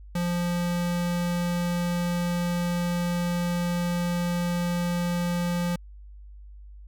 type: tone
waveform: square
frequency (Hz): 174.61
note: F3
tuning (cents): 0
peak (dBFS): -25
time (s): 0.15-5.76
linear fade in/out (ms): 5
effects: added 50 Hz sine -42 dBFS peak until 6.87 s